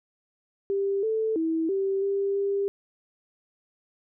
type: tone with pitch steps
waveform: sine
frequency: 395.2 / 440.8 / 324 / 389.1 / 396.2 / 398.3 Hz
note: G4 / A4 / E4 / G4 / G4 / G4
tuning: +14 / +3 / -30 / -13 / +18 / +28 cents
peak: -23 dBFS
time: 0.7-2.68 s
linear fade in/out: 0 ms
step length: 330 ms
effects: none